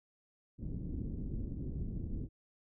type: low-pass noise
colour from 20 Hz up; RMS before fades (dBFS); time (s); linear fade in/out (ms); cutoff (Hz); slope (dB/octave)
pink; -39; 0.58-2.29; 50; 300; 24
effects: none